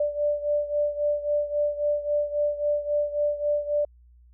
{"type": "beating tone pair", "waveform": "sine", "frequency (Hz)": [587.3, 591], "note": ["D5", "D5"], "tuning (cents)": [0, 11], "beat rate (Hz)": 3.7, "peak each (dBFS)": [-24, -28], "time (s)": [0, 3.85], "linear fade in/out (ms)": 5, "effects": ["added 60 Hz sine -51 dBFS peak until 4.33 s"]}